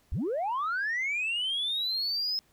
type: linear sweep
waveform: sine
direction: up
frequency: 41.55 to 5170 Hz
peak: -26 dBFS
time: 0.12-2.39 s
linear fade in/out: 0 ms
effects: tanh soft clip ceiling -25 dBFS + pink hiss -66 dBFS RMS until 2.52 s

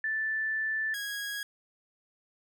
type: tone pair in turn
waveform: sine / sawtooth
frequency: 1760 / 1650.7 Hz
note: A6 / G#6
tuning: 0 / -11 cents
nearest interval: minor second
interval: 111 cents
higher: first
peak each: -28 / -30 dBFS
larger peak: first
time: 0.04-0.94 / 0.94-1.43 s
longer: first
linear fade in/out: 2 ms
effects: none

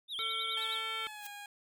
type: tone with vibrato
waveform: triangle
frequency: 3493 Hz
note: A7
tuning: 13 cents flat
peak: -35 dBFS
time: 0.08-0.82 s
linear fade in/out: 50 ms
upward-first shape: triangle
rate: 9.6 Hz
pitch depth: 210 cents each way
type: harmonic tone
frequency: 450 Hz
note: A4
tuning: 39 cents sharp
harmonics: 1 / 3 / 5 / 7 / 8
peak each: -50 / -40 / -40 / -40 / -46 dBFS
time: 0.19-1.07 s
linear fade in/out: 0 ms
type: tone with pitch glide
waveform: 15% pulse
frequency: 877 to 818.3 Hz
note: A5 to G#5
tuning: -6 to -26 cents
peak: -38 dBFS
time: 0.57-1.46 s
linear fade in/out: 2 ms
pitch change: -120 cents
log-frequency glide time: 1-1.28 s
type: noise with exponential growth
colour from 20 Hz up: blue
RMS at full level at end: -40 dBFS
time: 1.16-1.27 s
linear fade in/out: 5 ms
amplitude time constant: 22 ms
effects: none

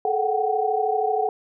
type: tone cluster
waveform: sine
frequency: 430.3 / 450.4 / 737 / 770 Hz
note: A4 / A4 / F#5 / G5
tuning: -39 / +40 / -7 / -31 cents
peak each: -24 / -31 / -24 / -25 dBFS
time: 0.05-1.29 s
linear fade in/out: 2 ms
effects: none

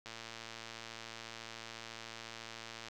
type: click train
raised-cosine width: 0.2 ms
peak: -28 dBFS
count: 323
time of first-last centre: 0.06-2.885 s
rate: 114 Hz
effects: none

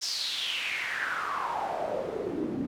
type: noise with band-pass filter sweep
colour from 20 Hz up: pink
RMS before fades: -32 dBFS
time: 0.01-2.67 s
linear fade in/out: 20 ms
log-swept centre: 5400 to 240 Hz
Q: 5.4
effects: none

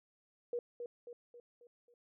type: tone with echo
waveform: sine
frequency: 480 Hz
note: B4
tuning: 49 cents flat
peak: -34 dBFS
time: 0.53-0.59 s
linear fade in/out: 2 ms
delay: 270 ms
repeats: 5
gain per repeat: -6 dB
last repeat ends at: 1.94 s
effects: none

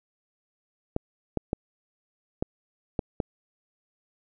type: clicks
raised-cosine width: 2 ms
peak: -12 dBFS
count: 6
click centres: 0.964 / 1.373 / 1.531 / 2.425 / 2.992 / 3.202 s
effects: none

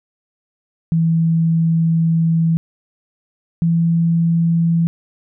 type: tone pair in turn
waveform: sine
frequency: 164.2 / 167.07 Hz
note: E3 / E3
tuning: -6 / +24 cents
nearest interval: unison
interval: 30 cents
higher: second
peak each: -12 / -12 dBFS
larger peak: neither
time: 0.92-2.57 / 3.62-4.87 s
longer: first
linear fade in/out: 0 ms
effects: none

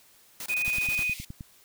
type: noise bursts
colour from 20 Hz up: white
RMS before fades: -37 dBFS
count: 8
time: 0.4-1.034 s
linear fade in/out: 2 ms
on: 60 ms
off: 22 ms
type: tone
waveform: sine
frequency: 2489 Hz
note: D#7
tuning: in tune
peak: -25 dBFS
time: 0.49-1.14 s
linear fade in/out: 10 ms
type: high-pass noise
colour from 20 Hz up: pink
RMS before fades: -43 dBFS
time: 0.66-1.25 s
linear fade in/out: 5 ms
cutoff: 2000 Hz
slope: 96 dB/octave
type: click train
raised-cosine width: 5 ms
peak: -26 dBFS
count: 8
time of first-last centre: 0.68-1.408 s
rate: 9.61 Hz
effects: white hiss -58 dBFS RMS until 1.64 s

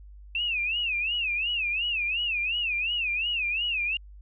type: tone with vibrato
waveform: sine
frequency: 2637 Hz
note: E7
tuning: in tune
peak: -25 dBFS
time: 0.35-3.97 s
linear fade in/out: 2 ms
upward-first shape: sine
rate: 2.8 Hz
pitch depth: 180 cents each way
effects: added 50 Hz sine -44 dBFS peak until 4.21 s

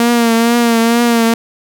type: tone with vibrato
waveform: sawtooth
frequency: 233.1 Hz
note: A#3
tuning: in tune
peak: -5 dBFS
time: 0-1.34 s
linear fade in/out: 2 ms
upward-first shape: triangle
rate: 2.2 Hz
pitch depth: 48 cents each way
effects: none

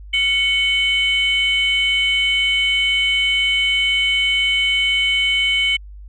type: tone pair together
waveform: sine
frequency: 2221 / 3043 Hz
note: C#7 / F#7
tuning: +3 / +48 cents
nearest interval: perfect fourth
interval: 545 cents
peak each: -16 dBFS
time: 0.13-5.77 s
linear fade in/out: 10 ms
effects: tanh soft clip ceiling -10 dBFS + added 50 Hz sine -34 dBFS peak until 6.08 s

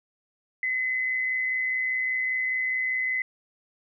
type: tone with amplitude modulation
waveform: sine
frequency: 2031 Hz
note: B6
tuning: 48 cents sharp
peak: -22 dBFS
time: 0.63-3.22 s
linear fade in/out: 2 ms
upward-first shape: sine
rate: 125 Hz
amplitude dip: 45%
effects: none

